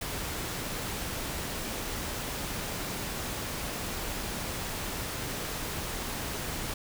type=noise; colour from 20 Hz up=pink; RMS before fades=-35 dBFS; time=0.01-6.74 s; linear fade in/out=5 ms; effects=none